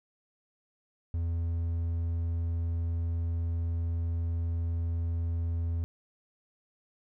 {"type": "tone", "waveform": "triangle", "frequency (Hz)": 83.9, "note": "E2", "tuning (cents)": 31, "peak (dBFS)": -26, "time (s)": [1.14, 5.84], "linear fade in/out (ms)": 0, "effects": []}